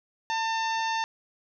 harmonic tone, 898 Hz, A5, 35 cents sharp, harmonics 1 / 2 / 3 / 4 / 5 / 6 / 7, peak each -27 / -33 / -37 / -39 / -41 / -43 / -44 dBFS, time 0.3-1.04 s, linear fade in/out 0 ms, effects none

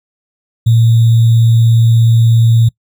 sine tone with sample-and-hold, 114.6 Hz, A#2, 29 cents flat, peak -5 dBFS, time 0.66-2.69 s, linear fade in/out 10 ms, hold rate 3675 Hz, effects noise-tail reverb RT60 0.1 s tail -24 dB re dry

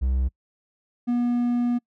triangle tone pair in turn, 64.5 / 241.6 Hz, C2 / B3, -24 / -38 cents, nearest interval octave + major seventh, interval 2286 cents, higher second, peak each -18 dBFS, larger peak neither, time 0.01-0.29 / 1.07-1.79 s, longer second, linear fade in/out 20 ms, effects noise-tail reverb RT60 0.1 s tail -26 dB re dry

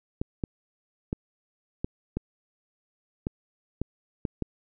clicks, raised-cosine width 3 ms, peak -15 dBFS, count 9, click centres 0.215 / 0.438 / 1.129 / 1.845 / 2.17 / 3.269 / 3.816 / 4.252 / 4.423 s, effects none

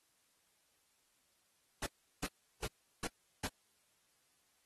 pink noise bursts, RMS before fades -39 dBFS, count 5, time 1.82-3.475 s, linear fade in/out 5 ms, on 43 ms, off 360 ms, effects white hiss -75 dBFS RMS until 4.65 s + AAC 32 kbps

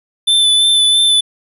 square tone with vibrato, 3520 Hz, A7, in tune, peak -9 dBFS, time 0.27-1.21 s, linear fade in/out 10 ms, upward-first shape sine, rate 3 Hz, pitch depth 18 cents each way, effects resampled to 32000 Hz

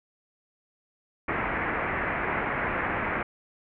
white low-pass noise, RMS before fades -29 dBFS, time 1.28-3.23 s, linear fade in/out 5 ms, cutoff 2200 Hz, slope 48 dB/octave, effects none

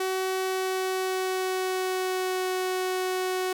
sawtooth tone with pitch glide, 376.5 to 370.7 Hz, F#4 to F#4, +30 to +3 cents, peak -22 dBFS, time 0-3.53 s, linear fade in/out 5 ms, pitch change -27 cents, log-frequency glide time 0.47-2.49 s, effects none

